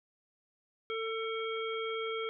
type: harmonic tone with a mistuned harmonic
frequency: 447 Hz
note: A4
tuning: 27 cents sharp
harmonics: 1 / 3 / 5 / 7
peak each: -35 / -40 / -42 / -43 dBFS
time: 0.9-2.29 s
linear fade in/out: 0 ms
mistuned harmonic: 7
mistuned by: +58 cents
effects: none